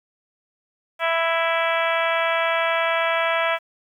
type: harmonic tone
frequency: 330.7 Hz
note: E4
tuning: 6 cents sharp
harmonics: 2 / 3 / 4 / 5 / 6 / 7 / 8 / 9 / 10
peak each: -23 / -27 / -26 / -28 / -29 / -28 / -32 / -38 / -33 dBFS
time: 0.99-3.59 s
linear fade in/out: 50 ms
effects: 9-bit